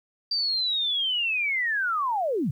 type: linear sweep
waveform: sine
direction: down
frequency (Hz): 4699 to 110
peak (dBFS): -23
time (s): 0.31-2.51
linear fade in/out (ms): 5
effects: 10-bit